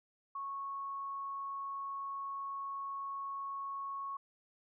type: tone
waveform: sine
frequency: 1103 Hz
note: C#6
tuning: 9 cents flat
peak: -38 dBFS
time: 0.35-4.17 s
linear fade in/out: 5 ms
effects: none